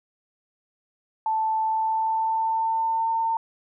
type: tone with pitch glide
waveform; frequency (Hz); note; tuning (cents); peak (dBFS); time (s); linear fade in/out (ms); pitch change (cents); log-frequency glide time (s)
sine; 880 to 904.7; A5 to A5; 0 to +48; -21; 1.26-3.37; 2; +48; 1.62-3.15
effects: none